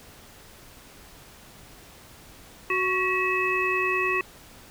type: harmonic tone with a mistuned harmonic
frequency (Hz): 370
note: F#4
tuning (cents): 0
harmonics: 1 / 3 / 5 / 7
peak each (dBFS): -28 / -28 / -29 / -26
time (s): 2.7-4.21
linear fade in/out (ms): 2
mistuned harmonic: 5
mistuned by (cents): +64
effects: pink hiss -49 dBFS RMS until 4.7 s